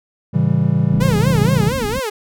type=chord; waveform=triangle; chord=A dominant seventh; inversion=none; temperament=just; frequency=110 / 137.5 / 165 / 198 Hz; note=A2 / C#3 / E3 / G3; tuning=0 / -14 / +2 / +18 cents; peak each=-19 / -15 / -15 / -18 dBFS; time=0.33-1.7 s; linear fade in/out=20 ms
type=low-pass noise; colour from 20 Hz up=white; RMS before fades=-24 dBFS; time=0.92-2 s; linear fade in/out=10 ms; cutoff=270 Hz; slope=48 dB/octave
type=tone with vibrato; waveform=sawtooth; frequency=470 Hz; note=A#4; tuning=14 cents sharp; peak=-16 dBFS; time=1-2.1 s; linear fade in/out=10 ms; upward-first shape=sine; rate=4.3 Hz; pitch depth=240 cents each way
effects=none